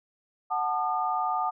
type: chord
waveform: sine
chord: D# diminished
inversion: first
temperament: equal with one note detuned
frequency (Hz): 740 / 880 / 1212.6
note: F#5 / A5 / D#6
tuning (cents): 0 / 0 / -45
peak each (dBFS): -29 / -30 / -29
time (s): 0.5-1.51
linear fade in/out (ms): 20
effects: none